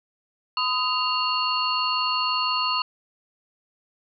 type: tone cluster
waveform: sine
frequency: 1013 / 1253 / 2791 / 4373 Hz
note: B5 / D#6 / F7 / C#8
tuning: +44 / +12 / -2 / -24 cents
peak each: -27 dBFS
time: 0.57-2.82 s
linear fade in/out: 2 ms
effects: none